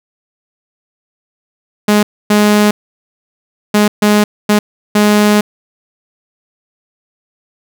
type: tone bursts at uneven times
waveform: sawtooth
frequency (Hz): 208.8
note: G#3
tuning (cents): +10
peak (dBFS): -3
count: 6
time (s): 1.88-2.03 / 2.3-2.71 / 3.74-3.88 / 4.02-4.24 / 4.49-4.59 / 4.95-5.41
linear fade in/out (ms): 5
effects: none

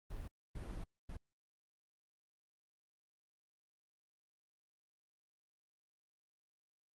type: noise bursts at uneven times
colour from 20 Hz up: brown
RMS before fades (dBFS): -45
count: 3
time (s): 0.1-0.28 / 0.55-0.84 / 1.09-1.17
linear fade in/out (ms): 5
effects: Opus 32 kbps

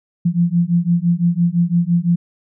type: beating tone pair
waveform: sine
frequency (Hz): 169.5 / 175.4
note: E3 / F3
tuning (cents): +49 / +8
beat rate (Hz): 5.9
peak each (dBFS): -16 / -16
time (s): 0.25-2.16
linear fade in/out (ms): 10
effects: none

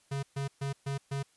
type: tone bursts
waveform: square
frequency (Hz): 138.59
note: C#3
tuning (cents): 0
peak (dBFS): -32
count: 5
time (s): 0.11-1.23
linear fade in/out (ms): 10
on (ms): 120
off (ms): 130
effects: white hiss -67 dBFS RMS until 1.36 s + resampled to 24000 Hz

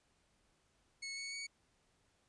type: tone with pitch steps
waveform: 20% pulse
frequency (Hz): 2197 / 2219 / 2241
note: C#7 / C#7 / C#7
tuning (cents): -16 / +1 / +18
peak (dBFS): -37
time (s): 1.02-1.47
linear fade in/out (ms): 10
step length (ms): 150
effects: pink hiss -75 dBFS RMS until 2.28 s + resampled to 22050 Hz

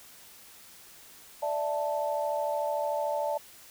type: chord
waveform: sine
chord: D suspended second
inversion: none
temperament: just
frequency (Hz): 587.3 / 660.7 / 881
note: D5 / E5 / A5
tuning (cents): 0 / +4 / +2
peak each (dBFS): -30 / -34 / -32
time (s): 1.42-3.38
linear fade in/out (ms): 10
effects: white hiss -52 dBFS RMS until 3.7 s

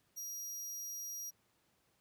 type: tone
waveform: sawtooth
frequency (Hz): 5730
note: F8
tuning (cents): +44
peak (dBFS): -39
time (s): 0.16-1.31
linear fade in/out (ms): 20
effects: pink hiss -75 dBFS RMS until 2 s + high-pass 80 Hz 12 dB/octave

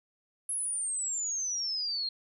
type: exponential sweep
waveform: sine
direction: down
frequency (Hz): 10830 to 4186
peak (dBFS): -30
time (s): 0.49-2.09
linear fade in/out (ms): 5
effects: none

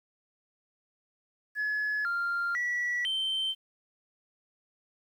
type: tone with pitch steps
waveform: sine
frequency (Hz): 1702 / 1393 / 1945 / 3108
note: G#6 / F6 / B6 / G7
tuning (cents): +42 / -5 / -27 / -16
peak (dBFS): -26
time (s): 1.55-3.55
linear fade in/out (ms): 50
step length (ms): 500
effects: tanh soft clip ceiling -25 dBFS + 10-bit

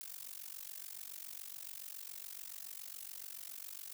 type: noise with amplitude modulation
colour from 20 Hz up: blue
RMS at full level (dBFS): -44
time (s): 0.01-3.93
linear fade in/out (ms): 0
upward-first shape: sine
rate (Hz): 47.1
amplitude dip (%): 95
effects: none

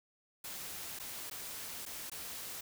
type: noise with dropouts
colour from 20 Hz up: white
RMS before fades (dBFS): -44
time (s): 0.44-2.61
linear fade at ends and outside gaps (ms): 5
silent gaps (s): 0.99-0.997 / 1.3-1.311 / 1.854-1.861 / 2.099-2.116
effects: none

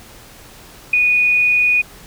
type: tone with ADSR envelope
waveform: sine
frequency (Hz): 2468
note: D#7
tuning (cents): -15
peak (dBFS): -7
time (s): 0.93-1.82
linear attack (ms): 7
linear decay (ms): 3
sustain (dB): -4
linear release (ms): 12
effects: pink hiss -41 dBFS RMS until 2.06 s

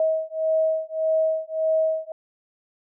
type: beating tone pair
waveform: sine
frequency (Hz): 636 / 637.7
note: D#5 / D#5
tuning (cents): +38 / +42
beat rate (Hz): 1.7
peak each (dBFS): -23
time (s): 0-2.12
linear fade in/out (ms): 2
effects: none

